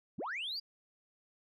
sine linear sweep, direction up, 101.1 to 4886 Hz, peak -35 dBFS, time 0.18-0.6 s, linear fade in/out 10 ms, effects tanh soft clip ceiling -33 dBFS

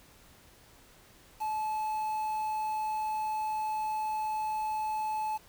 triangle tone with quantisation, 864 Hz, A5, 32 cents flat, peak -28 dBFS, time 1.4-5.38 s, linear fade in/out 20 ms, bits 8, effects pink hiss -58 dBFS RMS until 5.48 s

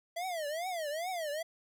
square tone with vibrato, 659.3 Hz, E5, in tune, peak -35 dBFS, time 0.16-1.43 s, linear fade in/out 10 ms, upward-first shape triangle, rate 2.4 Hz, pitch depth 260 cents each way, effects 12-bit

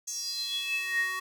square tone with high-pass filter sweep, 373.8 Hz, F#4, 18 cents sharp, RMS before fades -32 dBFS, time 0.07-1.2 s, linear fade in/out 10 ms, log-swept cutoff 6500 to 1400 Hz, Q 8.8, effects none

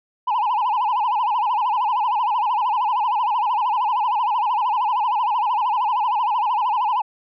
sine tone with vibrato, 915 Hz, A#5, 32 cents flat, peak -15 dBFS, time 0.27-7.02 s, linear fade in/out 10 ms, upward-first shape sine, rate 13 Hz, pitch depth 190 cents each way, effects tanh soft clip ceiling -16 dBFS

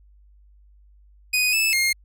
sawtooth tone with pitch steps, 2489 / 2619 / 2131 Hz, D#7 / E7 / C7, 0 / -12 / +31 cents, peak -15 dBFS, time 1.33-1.93 s, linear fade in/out 10 ms, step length 200 ms, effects added 50 Hz sine -50 dBFS peak until 2.04 s

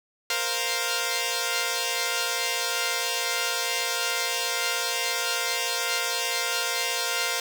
5% pulse chord, Bb suspended second, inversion none, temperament equal, 466.2 / 523.3 / 698.5 Hz, Bb4 / C5 / F5, 0 / 0 / 0 cents, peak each -18 dBFS, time 0.3-7.4 s, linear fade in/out 2 ms, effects none

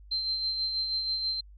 sine tone with tremolo, 4124 Hz, C8, 26 cents flat, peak -26 dBFS, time 0.11-1.41 s, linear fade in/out 10 ms, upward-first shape sine, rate 6.2 Hz, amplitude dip 40%, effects added 50 Hz sine -48 dBFS peak until 1.57 s

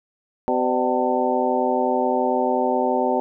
harmonic tone with a mistuned harmonic, 127.1 Hz, C3, 50 cents flat, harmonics 2 / 3 / 4 / 5 / 6 / 7, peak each -25 / -25 / -25 / -25 / -25 / -25 dBFS, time 0.48-3.2 s, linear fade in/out 0 ms, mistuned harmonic 5, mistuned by -100 cents, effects none

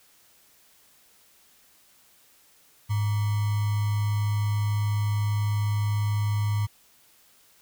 sine tone with sample-and-hold, 104.2 Hz, G#2, 6 cents sharp, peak -22 dBFS, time 2.89-6.67 s, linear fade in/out 20 ms, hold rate 1050 Hz, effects white hiss -59 dBFS RMS until 7.61 s

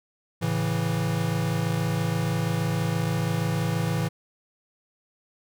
square chord, A major, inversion none, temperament equal, 110 / 138.59 / 164.81 Hz, A2 / C#3 / E3, 0 / 0 / 0 cents, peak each -29 / -31 / -27 dBFS, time 0.41-4.09 s, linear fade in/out 20 ms, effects none

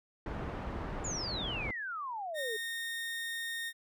pink low-pass noise, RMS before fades -39 dBFS, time 0.26-1.71 s, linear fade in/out 2 ms, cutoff 1400 Hz, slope 12 dB/octave
sine exponential sweep, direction down, 7220 to 415.3 Hz, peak -36 dBFS, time 1.04-2.57 s, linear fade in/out 10 ms
30% pulse tone, 1843 Hz, A#6, 20 cents flat, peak -33 dBFS, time 2.34-3.73 s, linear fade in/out 50 ms
effects none

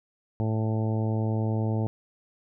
harmonic tone, 110 Hz, A2, in tune, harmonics 1 / 2 / 3 / 4 / 5 / 6 / 7 / 8, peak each -25 / -31 / -35 / -37 / -39 / -41 / -42 / -43 dBFS, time 0.4-1.87 s, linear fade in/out 0 ms, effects none

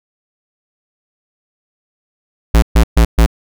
square tone bursts, 56.4 Hz, A1, 44 cents sharp, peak -6 dBFS, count 4, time 2.54-3.262 s, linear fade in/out 5 ms, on 83 ms, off 130 ms, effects none

